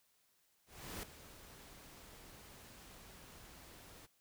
pink noise with ADSR envelope, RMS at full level -44 dBFS, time 0.66-4.07 s, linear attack 370 ms, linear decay 5 ms, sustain -13 dB, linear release 22 ms, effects white hiss -75 dBFS RMS until 4.2 s

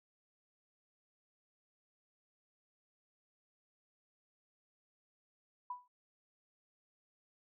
sine tone with exponential decay, 987.8 Hz, B5, in tune, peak -36 dBFS, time 5.7-5.88 s, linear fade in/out 5 ms, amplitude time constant 39 ms, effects none

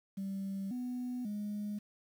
sine tone with pitch steps, 194.8 / 248.2 / 207.5 Hz, G3 / B3 / G#3, -11 / +9 / -1 cents, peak -34 dBFS, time 0.17-1.79 s, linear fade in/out 10 ms, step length 540 ms, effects tanh soft clip ceiling -33 dBFS + 10-bit

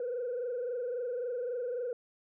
sine tone with frequency modulation, 490.5 Hz, B4, 12 cents flat, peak -31 dBFS, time 0-1.93 s, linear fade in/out 2 ms, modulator 23.7 Hz, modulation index 0.97, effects tanh soft clip ceiling -29 dBFS

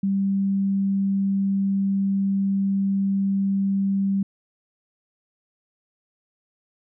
sine tone, 196 Hz, G3, in tune, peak -19 dBFS, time 0.03-4.23 s, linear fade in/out 5 ms, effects none

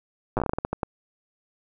slowing click train, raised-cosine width 1 ms, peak -11 dBFS, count 13, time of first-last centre 0.37-0.832 s, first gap 8 ms, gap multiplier 1.26, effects none

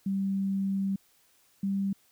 sine tone pair in turn, 194.9 / 196.48 Hz, G3 / G3, -10 / +4 cents, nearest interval unison, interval 14 cents, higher second, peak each -26 dBFS, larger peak neither, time 0.06-0.96 / 1.63-1.93 s, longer first, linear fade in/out 5 ms, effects white hiss -65 dBFS RMS until 2.11 s

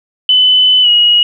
sine tone with pitch glide, 3014 to 2898 Hz, F#7 to F#7, +31 to -37 cents, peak -5 dBFS, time 0.29-1.23 s, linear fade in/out 2 ms, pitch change -68 cents, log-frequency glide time 0.82-0.88 s, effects none

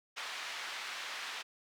pink band-pass noise, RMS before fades -42 dBFS, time 0.16-1.43 s, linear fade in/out 20 ms, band 1300 to 4200 Hz, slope 12 dB/octave, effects none

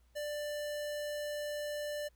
square tone, 591 Hz, D5, 11 cents sharp, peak -37 dBFS, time 0.15-2.09 s, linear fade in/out 20 ms, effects added 60 Hz sine -64 dBFS peak until 2.15 s + pink hiss -75 dBFS RMS until 2.15 s

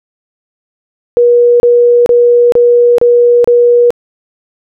sine tone bursts, 480.6 Hz, B4, 47 cents flat, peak -3 dBFS, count 6, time 1.17-3.905 s, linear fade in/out 0 ms, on 430 ms, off 31 ms, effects none

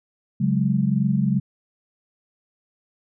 sine chord, C# suspended fourth, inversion none, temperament equal, 138.59 / 185 / 207.7 Hz, C#3 / F#3 / G#3, 0 / 0 / 0 cents, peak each -22 dBFS, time 0.4-1.4 s, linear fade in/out 10 ms, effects none

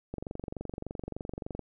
click train, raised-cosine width 2 ms, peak -23 dBFS, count 35, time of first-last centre 0.14-1.593 s, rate 23.4 Hz, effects none

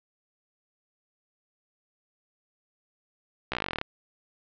slowing click train, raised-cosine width 0.3 ms, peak -12 dBFS, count 15, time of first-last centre 3.52-3.814 s, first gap 15 ms, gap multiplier 1.05, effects low-pass 4000 Hz 12 dB/octave

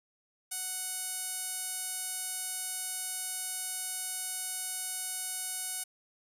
sawtooth tone with band-pass filter, 740 Hz, F#5, in tune, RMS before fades -37 dBFS, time 0.51-5.84 s, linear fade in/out 10 ms, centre 10000 Hz, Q 2.2, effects none

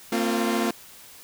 sawtooth chord, Bb suspended second, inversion none, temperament equal with one note detuned, 227.8 / 261.6 / 349.2 Hz, Bb3 / C4 / F4, -40 / 0 / 0 cents, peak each -21 / -25 / -23 dBFS, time 0.12-0.71 s, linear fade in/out 5 ms, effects white hiss -47 dBFS RMS until 1.23 s

